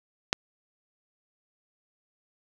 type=click; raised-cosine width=0.2 ms; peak=-5 dBFS; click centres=0.329 s; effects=none